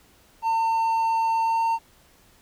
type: tone with pitch glide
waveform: triangle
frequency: 904 to 910.8 Hz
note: A5 to A#5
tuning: +47 to -40 cents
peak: -18 dBFS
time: 0.42-1.79 s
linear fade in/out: 50 ms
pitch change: +13 cents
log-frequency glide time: 1.41-1.63 s
effects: pink hiss -57 dBFS RMS until 2.41 s